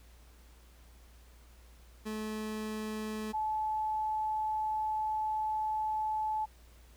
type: tone pair in turn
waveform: 30% pulse / sine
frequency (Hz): 216 / 864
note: A3 / A5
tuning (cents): -32 / -32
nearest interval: 2 octaves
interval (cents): 2400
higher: second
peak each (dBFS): -33 / -30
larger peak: second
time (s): 2.05-3.33 / 3.33-6.46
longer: second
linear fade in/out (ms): 20
effects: added 59 Hz sine -55 dBFS peak until 6.96 s + pink hiss -63 dBFS RMS until 6.96 s